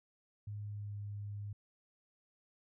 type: tone with pitch glide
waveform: sine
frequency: 103.83 to 102.52 Hz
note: G#2 to G#2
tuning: 0 to -22 cents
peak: -40 dBFS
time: 0.47-1.53 s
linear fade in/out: 5 ms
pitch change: -22 cents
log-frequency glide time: 0.64-0.95 s
effects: none